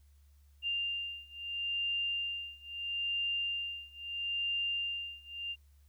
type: beating tone pair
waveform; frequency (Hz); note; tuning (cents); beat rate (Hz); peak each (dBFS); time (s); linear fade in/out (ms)
sine; 2794 / 2794.76; F7 / F7; 0 / +1; 0.76; -37 / -36; 0.62-5.56; 50
effects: added 71 Hz sine -59 dBFS peak until 5.88 s + white hiss -75 dBFS RMS until 5.88 s